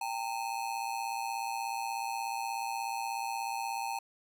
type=ring-modulated tone; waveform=square; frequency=853 Hz; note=G#5; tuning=46 cents sharp; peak=-31 dBFS; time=0.01-3.99 s; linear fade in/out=5 ms; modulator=58.3 Hz; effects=none